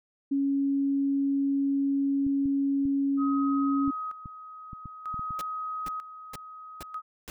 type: tone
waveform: sine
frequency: 277.2 Hz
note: C#4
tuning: in tune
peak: -23 dBFS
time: 0.31-3.91 s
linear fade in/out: 10 ms
type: clicks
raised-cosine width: 5 ms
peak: -29 dBFS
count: 10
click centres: 2.266 / 2.457 / 2.855 / 3.878 / 4.258 / 4.732 / 4.857 / 5.143 / 5.194 / 5.307 s
type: tone with tremolo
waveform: sine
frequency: 1262 Hz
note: D#6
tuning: 24 cents sharp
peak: -31 dBFS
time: 3.17-7.02 s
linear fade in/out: 50 ms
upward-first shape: square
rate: 0.53 Hz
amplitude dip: 70%
type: noise bursts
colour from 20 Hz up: pink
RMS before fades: -40 dBFS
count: 5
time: 5.39-7.3 s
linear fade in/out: 0 ms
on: 22 ms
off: 450 ms
effects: none